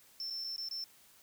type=tone with dropouts; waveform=triangle; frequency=5360 Hz; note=E8; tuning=28 cents sharp; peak=-36 dBFS; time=0.2-0.84 s; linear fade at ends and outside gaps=1 ms; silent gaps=0.301-0.306 / 0.441-0.445 / 0.562-0.58 / 0.687-0.711 s; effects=white hiss -62 dBFS RMS until 1.22 s